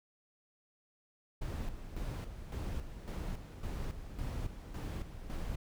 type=noise with tremolo; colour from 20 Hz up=brown; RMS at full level=-38 dBFS; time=1.41-5.56 s; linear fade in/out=10 ms; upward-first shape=square; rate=1.8 Hz; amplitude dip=60%; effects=none